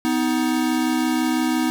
square tone pair together, 250 / 315.9 Hz, B3 / D#4, +21 / +26 cents, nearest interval major third, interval 405 cents, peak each -22 dBFS, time 0.05-1.7 s, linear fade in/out 0 ms, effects none

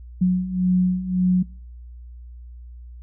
sine beating tone pair, 181.4 / 183.2 Hz, F#3 / F#3, -34 / -17 cents, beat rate 1.8 Hz, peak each -22 / -18 dBFS, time 0.21-1.43 s, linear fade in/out 10 ms, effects noise-tail reverb RT60 0.5 s tail -25 dB re dry + added 60 Hz sine -37 dBFS peak until 3.02 s

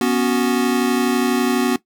square chord, B suspended second, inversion none, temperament equal with one note detuned, 245.1 / 277.2 / 370 Hz, B3 / C#4 / F#4, -13 / 0 / 0 cents, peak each -19 / -22 / -21 dBFS, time 0.01-1.76 s, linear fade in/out 2 ms, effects noise-tail reverb RT60 0.1 s tail -17 dB re dry

